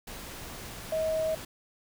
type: tone in noise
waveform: sine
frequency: 635 Hz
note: D#5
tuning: 35 cents sharp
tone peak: -26 dBFS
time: 0.92-1.35 s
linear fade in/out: 5 ms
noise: pink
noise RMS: -42 dBFS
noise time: 0.07-1.45 s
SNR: +13 dB
effects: none